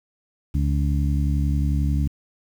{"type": "harmonic tone", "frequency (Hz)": 71.2, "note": "C#2", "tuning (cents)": 47, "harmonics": [1, 2, 3, 4], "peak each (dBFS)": [-20, -24, -30, -31], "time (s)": [0.54, 2.08], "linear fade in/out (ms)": 10, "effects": ["8-bit"]}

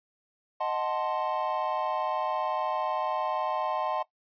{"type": "chord", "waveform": "triangle", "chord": "D# diminished seventh", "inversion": "none", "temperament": "equal", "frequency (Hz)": [622.3, 740, 880, 1046.5], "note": ["D#5", "F#5", "A5", "C6"], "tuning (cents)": [0, 0, 0, 0], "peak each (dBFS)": -31, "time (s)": [0.6, 4.03], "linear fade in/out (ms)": 10, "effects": ["noise-tail reverb RT60 0.1 s tail -17 dB re dry", "resampled to 11025 Hz"]}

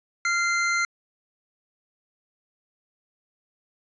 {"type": "tone pair together", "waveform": "square", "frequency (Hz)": [1388.4, 2079], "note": ["F6", "C7"], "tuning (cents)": [-11, -12], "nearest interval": "perfect fifth", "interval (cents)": 699, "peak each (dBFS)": -25, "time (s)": [0.25, 0.85], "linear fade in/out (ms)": 2, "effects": ["resampled to 16000 Hz"]}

